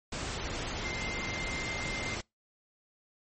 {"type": "tone in noise", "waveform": "sine", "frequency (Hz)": 2093, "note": "C7", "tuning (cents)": 0, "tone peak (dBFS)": -37, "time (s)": [0.84, 2.15], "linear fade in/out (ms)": 5, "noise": "pink", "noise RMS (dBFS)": -36, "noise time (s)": [0.12, 2.21], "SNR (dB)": -4, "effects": ["noise-tail reverb RT60 0.2 s tail -26 dB re dry", "MP3 32 kbps"]}